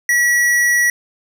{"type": "tone with tanh clipping", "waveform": "sine", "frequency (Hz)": 1932, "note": "B6", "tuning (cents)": -39, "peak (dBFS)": -13, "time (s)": [0.09, 0.9], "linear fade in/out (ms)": 2, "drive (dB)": 18, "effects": []}